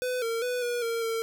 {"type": "tone with pitch steps", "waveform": "square", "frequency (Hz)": [502, 457.8, 495.3, 482.5, 460.9, 453.4], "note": ["B4", "A#4", "B4", "B4", "A#4", "A#4"], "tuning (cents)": [28, -31, 5, -40, -20, -48], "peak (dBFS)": -28, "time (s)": [0.02, 1.22], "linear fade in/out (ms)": 0, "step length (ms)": 200, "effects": []}